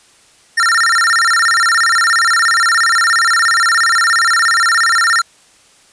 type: tone with vibrato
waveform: square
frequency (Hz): 1582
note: G6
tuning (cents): +15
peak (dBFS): -10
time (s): 0.57-5.22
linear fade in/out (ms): 10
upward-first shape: square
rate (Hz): 17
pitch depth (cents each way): 250
effects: white hiss -48 dBFS RMS until 5.92 s + resampled to 22050 Hz